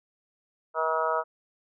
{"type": "harmonic tone", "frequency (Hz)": 160, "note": "D#3", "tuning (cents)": 49, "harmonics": [3, 4, 5, 6, 7, 8, 9], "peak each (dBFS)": [-32, -29, -38, -30, -37, -29, -37], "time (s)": [0.74, 1.24], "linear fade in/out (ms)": 50, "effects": []}